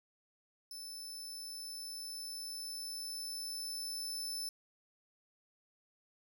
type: tone with level ramp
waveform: sawtooth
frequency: 5274 Hz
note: E8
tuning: in tune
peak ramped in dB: -42 to -35 dBFS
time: 0.71-4.49 s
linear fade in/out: 2 ms
effects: none